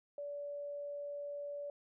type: tone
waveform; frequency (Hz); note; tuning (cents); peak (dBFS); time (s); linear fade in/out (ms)
sine; 576; D5; -34; -40; 0.18-1.7; 2
effects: none